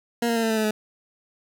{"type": "tone with pitch steps", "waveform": "20% pulse", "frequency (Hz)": [235.6, 231.8, 228.1, 224.4, 220.8, 217.3, 213.8], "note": ["A#3", "A#3", "A#3", "A3", "A3", "A3", "A3"], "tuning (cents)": [19, -10, -37, 34, 6, -21, -49], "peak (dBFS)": -16, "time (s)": [0.22, 0.71], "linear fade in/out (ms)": 5, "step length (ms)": 70, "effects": []}